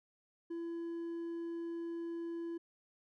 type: tone with hard clipping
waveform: triangle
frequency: 336.4 Hz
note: E4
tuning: 35 cents sharp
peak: -39 dBFS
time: 0.5-2.58 s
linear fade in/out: 10 ms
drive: 5 dB
effects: none